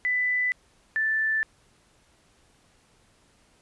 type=tone pair in turn; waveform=sine; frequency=1993 / 1761.8 Hz; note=B6 / A6; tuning=+15 / +2 cents; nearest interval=major second; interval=213 cents; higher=first; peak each=-22 dBFS; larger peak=neither; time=0.05-0.52 / 0.96-1.43 s; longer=neither; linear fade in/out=0 ms; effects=pink hiss -62 dBFS RMS until 3.61 s + resampled to 24000 Hz

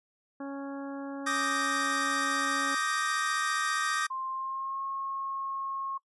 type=harmonic tone; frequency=277.2 Hz; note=C#4; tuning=in tune; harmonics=1 / 2 / 3 / 4 / 5 / 6; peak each=-36 / -42 / -46 / -48 / -50 / -52 dBFS; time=0.4-2.75 s; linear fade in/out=5 ms
type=chord; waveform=45% pulse; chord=Eb major seventh; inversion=third; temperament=equal with one note detuned; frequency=1174.7 / 1249.6 / 1568 / 1864.7 Hz; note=D6 / Eb6 / G6 / Bb6; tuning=0 / +7 / 0 / 0 cents; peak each=-33 / -33 / -34 / -34 dBFS; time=1.26-4.07 s; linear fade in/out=10 ms
type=tone with pitch glide; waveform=sine; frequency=1053 to 1084.5 Hz; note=C6 to C#6; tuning=+11 to -38 cents; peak=-32 dBFS; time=4.1-5.98 s; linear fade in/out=10 ms; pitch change=+51 cents; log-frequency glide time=4.31-4.83 s
effects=noise-tail reverb RT60 0.1 s tail -22 dB re dry + resampled to 24000 Hz

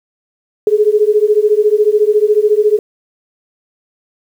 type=beating tone pair; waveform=sine; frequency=415.3 / 429.3 Hz; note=G#4 / A4; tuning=0 / -43 cents; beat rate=14 Hz; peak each=-11 dBFS; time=0.67-2.79 s; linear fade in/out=2 ms; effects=7-bit

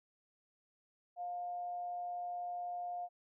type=tone with amplitude modulation; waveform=sine; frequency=708 Hz; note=F5; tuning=23 cents sharp; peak=-37 dBFS; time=1.16-3.09 s; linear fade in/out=50 ms; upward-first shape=sine; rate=184 Hz; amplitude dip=25%; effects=none

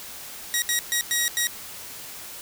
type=tone bursts at uneven times; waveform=10% pulse; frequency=1901 Hz; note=A#6; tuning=33 cents sharp; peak=-12 dBFS; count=5; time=0.54-0.62 / 0.69-0.79 / 0.92-1.01 / 1.11-1.28 / 1.37-1.47 s; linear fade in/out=0 ms; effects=white hiss -39 dBFS RMS until 2.41 s

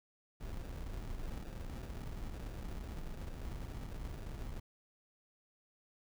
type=noise with sample-and-hold; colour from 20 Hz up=brown; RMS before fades=-43 dBFS; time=0.4-4.6 s; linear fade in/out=10 ms; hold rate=1050 Hz; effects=none

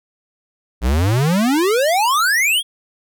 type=exponential sweep; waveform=square; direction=up; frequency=55.6 to 3403 Hz; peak=-14 dBFS; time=0.81-2.63 s; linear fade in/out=50 ms; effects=none

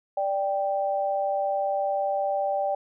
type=tone pair together; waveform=sine; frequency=587.3 / 785.3 Hz; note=D5 / G5; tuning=0 / +3 cents; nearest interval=perfect fourth; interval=503 cents; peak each=-26 dBFS; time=0.17-2.75 s; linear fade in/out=5 ms; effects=none

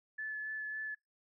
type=tone with vibrato; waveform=sine; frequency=1730 Hz; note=A6; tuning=30 cents flat; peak=-37 dBFS; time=0.18-0.95 s; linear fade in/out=10 ms; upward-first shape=sine; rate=3.6 Hz; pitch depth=11 cents each way; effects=noise-tail reverb RT60 0.2 s tail -26 dB re dry

